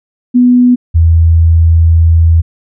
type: tone pair in turn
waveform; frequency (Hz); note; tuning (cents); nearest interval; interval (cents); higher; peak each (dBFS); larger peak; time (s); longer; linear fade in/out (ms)
sine; 246.9 / 82.39; B3 / E2; 0 / 0; octave + perfect fifth; 1900; first; -3; neither; 0.34-0.76 / 0.94-2.42; second; 20
effects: none